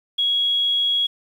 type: tone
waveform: sine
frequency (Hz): 3322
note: G#7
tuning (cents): 0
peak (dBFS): -17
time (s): 0.18-1.07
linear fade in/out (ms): 10
effects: 8-bit